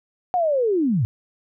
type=linear sweep; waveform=sine; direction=down; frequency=742 to 98.3 Hz; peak=-17 dBFS; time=0.34-1.05 s; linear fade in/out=0 ms; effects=none